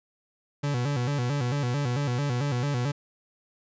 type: tone with vibrato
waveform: 40% pulse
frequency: 132.7 Hz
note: C3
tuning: 25 cents sharp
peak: -24 dBFS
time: 0.63-2.92 s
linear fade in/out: 10 ms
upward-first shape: square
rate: 4.5 Hz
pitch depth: 140 cents each way
effects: resampled to 16000 Hz